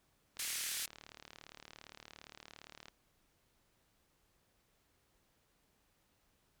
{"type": "click train", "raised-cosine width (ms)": 0.2, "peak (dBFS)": -33, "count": 95, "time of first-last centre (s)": [0.37, 2.883], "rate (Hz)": 37.4}
{"type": "band-pass noise", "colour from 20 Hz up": "white", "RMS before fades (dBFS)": -40, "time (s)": [0.39, 0.86], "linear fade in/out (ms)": 5, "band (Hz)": [1600, 12000], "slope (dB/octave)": 24}
{"effects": ["pink hiss -75 dBFS RMS until 6.6 s"]}